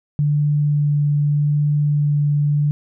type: tone with vibrato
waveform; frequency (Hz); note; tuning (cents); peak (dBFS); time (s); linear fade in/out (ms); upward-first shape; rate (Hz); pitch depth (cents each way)
sine; 146.83; D3; 0; -14; 0.19-2.71; 0; sine; 0.83; 8
effects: none